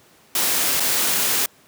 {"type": "noise with dropouts", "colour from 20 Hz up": "white", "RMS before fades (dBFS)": -20, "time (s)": [0.35, 1.46], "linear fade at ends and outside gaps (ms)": 2, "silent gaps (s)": [0.798, 0.803], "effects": ["pink hiss -53 dBFS RMS until 1.67 s", "high-pass 150 Hz 12 dB/octave"]}